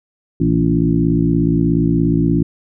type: harmonic tone with a mistuned harmonic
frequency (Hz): 56.9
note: A#1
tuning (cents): -41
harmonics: 1 / 2 / 3 / 4 / 5 / 6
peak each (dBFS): -24 / -21 / -16 / -21 / -17 / -21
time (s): 0.4-2.43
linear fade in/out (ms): 5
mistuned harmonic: 3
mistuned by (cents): -77
effects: none